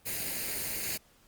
white noise with comb filter, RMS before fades -34 dBFS, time 0.05-0.98 s, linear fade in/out 20 ms, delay 0.44 ms, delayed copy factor +0.6, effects pink hiss -63 dBFS RMS until 1.27 s + Opus 32 kbps

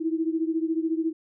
sine beating tone pair, 320 / 334 Hz, D#4 / E4, +49 / +23 cents, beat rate 14 Hz, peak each -25 / -28 dBFS, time 0-1.13 s, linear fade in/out 20 ms, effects none

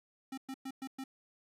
square tone bursts, 265.9 Hz, C4, 28 cents sharp, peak -40 dBFS, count 5, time 0.32-1.04 s, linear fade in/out 5 ms, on 56 ms, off 110 ms, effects resampled to 32000 Hz + 11-bit

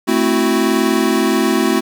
square chord, F# half-diminished seventh, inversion first, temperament equal, 220 / 261.6 / 329.6 / 370 Hz, A3 / C4 / E4 / F#4, 0 / 0 / 0 / 0 cents, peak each -19 dBFS, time 0.07-1.81 s, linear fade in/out 20 ms, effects 8-bit

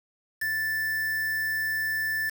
triangle tone with quantisation, 1760 Hz, A6, in tune, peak -24 dBFS, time 0.41-2.3 s, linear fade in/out 10 ms, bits 6, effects none

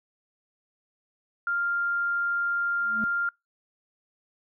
sine tone, 1396.9 Hz, F6, in tune, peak -24 dBFS, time 1.47-3.29 s, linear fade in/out 2 ms
triangle tone with exponential growth, 217.1 Hz, A3, 23 cents flat, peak -25 dBFS, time 2.78-3.04 s, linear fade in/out 0 ms, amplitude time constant 56 ms
effects noise-tail reverb RT60 0.2 s tail -26 dB re dry

